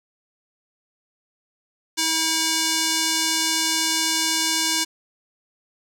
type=tone with band-pass filter; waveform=square; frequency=322 Hz; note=E4; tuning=41 cents flat; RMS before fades=-22 dBFS; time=1.97-4.85 s; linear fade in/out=20 ms; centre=6000 Hz; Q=1.1; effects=none